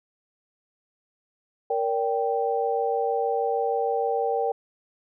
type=chord; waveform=sine; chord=G minor; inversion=first; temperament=equal with one note detuned; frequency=466.2 / 572.6 / 784 Hz; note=Bb4 / D5 / G5; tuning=0 / -44 / 0 cents; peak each=-25 / -30 / -26 dBFS; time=1.7-4.52 s; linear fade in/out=5 ms; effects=none